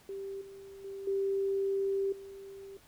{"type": "tone with level steps", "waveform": "sine", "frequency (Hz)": 391.9, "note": "G4", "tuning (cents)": 0, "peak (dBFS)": [-37, -46, -39, -28, -44], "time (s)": [0.09, 2.77], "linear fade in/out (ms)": 2, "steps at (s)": [0.41, 0.84, 1.07, 2.12], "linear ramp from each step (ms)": 5, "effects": ["pink hiss -61 dBFS RMS until 2.87 s"]}